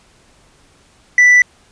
triangle tone with tanh clipping, 1975.5 Hz, B6, in tune, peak -6 dBFS, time 1.18-1.42 s, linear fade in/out 2 ms, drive 7 dB, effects pink hiss -51 dBFS RMS until 1.71 s + resampled to 22050 Hz

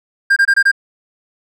triangle tone bursts, 1600 Hz, G6, 35 cents sharp, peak -6 dBFS, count 5, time 0.3-0.716 s, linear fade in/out 10 ms, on 64 ms, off 24 ms, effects none

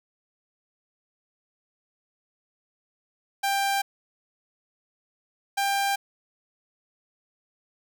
sawtooth tone pair in turn, 791 / 794 Hz, G5 / G5, +15 / +22 cents, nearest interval unison, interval 7 cents, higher second, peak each -19 dBFS, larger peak neither, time 3.43-3.82 / 5.57-5.96 s, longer neither, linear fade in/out 10 ms, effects none

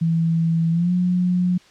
sine tone with pitch glide, 164.81 to 179.73 Hz, E3 to F3, 0 to +50 cents, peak -16 dBFS, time 0.01-1.58 s, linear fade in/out 10 ms, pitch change +150 cents, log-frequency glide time 0.71-0.92 s, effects white hiss -51 dBFS RMS until 1.7 s + low-pass 5000 Hz 12 dB/octave

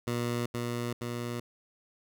15% pulse tone with echo, 120 Hz, B2, 49 cents flat, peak -23 dBFS, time 0.07-0.46 s, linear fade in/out 5 ms, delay 470 ms, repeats 2, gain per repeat -2 dB, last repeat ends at 1.4 s, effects none

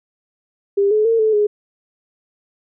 sine tone with pitch steps, 399.9 / 427.8 / 455.9 / 436 / 417.1 Hz, G4 / A4 / A#4 / A4 / G#4, +35 / -49 / -39 / -16 / +7 cents, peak -12 dBFS, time 0.77-1.47 s, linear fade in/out 10 ms, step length 140 ms, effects none

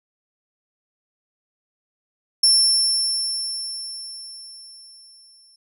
35% pulse tone with exponential decay, 5390 Hz, E8, 38 cents sharp, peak -9 dBFS, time 2.43-5.56 s, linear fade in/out 5 ms, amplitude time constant 680 ms, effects none

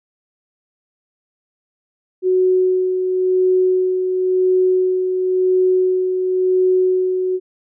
sine tone with tremolo, 370 Hz, F#4, in tune, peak -11 dBFS, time 2.22-7.4 s, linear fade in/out 50 ms, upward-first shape sine, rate 0.95 Hz, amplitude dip 45%, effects none

